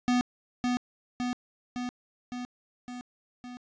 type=tone with echo; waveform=square; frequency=246.9 Hz; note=B3; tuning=in tune; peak=-23 dBFS; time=0.08-0.21 s; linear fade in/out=0 ms; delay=560 ms; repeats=6; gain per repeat=-3 dB; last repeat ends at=3.57 s; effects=resampled to 16000 Hz + 10-bit